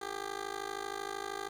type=tone with amplitude modulation; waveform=15% pulse; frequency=398.4 Hz; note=G4; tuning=28 cents sharp; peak=-27 dBFS; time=0.01-1.49 s; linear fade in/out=10 ms; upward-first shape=sine; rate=52.9 Hz; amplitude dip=95%; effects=low-pass 10000 Hz 12 dB/octave + 9-bit